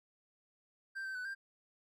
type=tone with pitch steps; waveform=triangle; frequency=1572 / 1549 / 1497 / 1587 Hz; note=G6 / G6 / F#6 / G6; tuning=+4 / -21 / +20 / +21 cents; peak=-37 dBFS; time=0.95-1.35 s; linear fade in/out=20 ms; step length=100 ms; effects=none